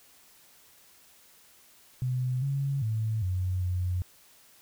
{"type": "tone with pitch steps", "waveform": "sine", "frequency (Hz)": [126.9, 138.5, 110, 91.9, 90.3], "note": ["B2", "C#3", "A2", "F#2", "F#2"], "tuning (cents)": [47, -1, 0, -11, -42], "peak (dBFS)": -26, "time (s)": [2.02, 4.02], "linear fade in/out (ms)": 0, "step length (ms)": 400, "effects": ["white hiss -58 dBFS RMS until 4.61 s"]}